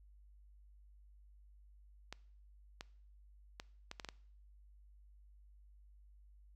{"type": "clicks", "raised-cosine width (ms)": 0.2, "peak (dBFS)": -27, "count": 7, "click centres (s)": [2.126, 2.809, 3.599, 3.914, 3.998, 4.047, 4.088], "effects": ["noise-tail reverb RT60 0.6 s tail -22 dB re dry", "added 50 Hz sine -59 dBFS peak until 6.55 s"]}